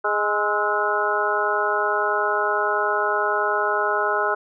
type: harmonic tone with a mistuned harmonic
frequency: 207.7 Hz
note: G#3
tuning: in tune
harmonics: 2 / 3 / 4 / 5 / 6 / 7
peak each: -26 / -27 / -27 / -27 / -25 / -25 dBFS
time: 0.04-4.35 s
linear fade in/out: 10 ms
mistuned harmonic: 6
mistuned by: +69 cents
effects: none